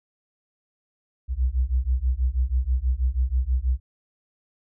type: beating tone pair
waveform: sine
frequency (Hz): 60.3 / 66.5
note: B1 / C2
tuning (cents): -41 / +29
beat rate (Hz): 6.2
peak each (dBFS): -23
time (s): 1.28-3.8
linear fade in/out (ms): 50
effects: none